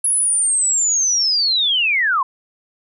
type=linear sweep; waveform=sine; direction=down; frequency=10630 to 987.8 Hz; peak=-14 dBFS; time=0.04-2.23 s; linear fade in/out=5 ms; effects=none